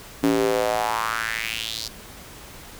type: tone with high-pass filter sweep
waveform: square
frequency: 56.2 Hz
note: A1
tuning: 37 cents sharp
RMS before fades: -24 dBFS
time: 0.23-1.88 s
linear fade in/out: 5 ms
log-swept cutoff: 270 to 4800 Hz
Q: 3.7
effects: pink hiss -42 dBFS RMS until 2.79 s